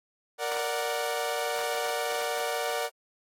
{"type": "chord", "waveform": "sawtooth", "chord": "Bb augmented", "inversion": "none", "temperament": "equal", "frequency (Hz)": [466.2, 587.3, 740], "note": ["Bb4", "D5", "F#5"], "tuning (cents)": [0, 0, 0], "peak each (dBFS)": -29, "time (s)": [0.38, 2.9], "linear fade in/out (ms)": 50, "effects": ["AAC 48 kbps"]}